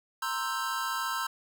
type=chord; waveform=square; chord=C dominant seventh; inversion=third; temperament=equal; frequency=932.3 / 1046.5 / 1318.5 / 1568 Hz; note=Bb5 / C6 / E6 / G6; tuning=0 / 0 / 0 / 0 cents; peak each=-38 / -36 / -35 / -37 dBFS; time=0.22-1.27 s; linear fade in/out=5 ms; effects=none